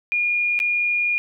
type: tone with dropouts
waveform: sine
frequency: 2428 Hz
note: D#7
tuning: 43 cents flat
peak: -18 dBFS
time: 0.12-1.18 s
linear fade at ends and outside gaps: 0 ms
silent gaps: 0.591-0.601 s
effects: none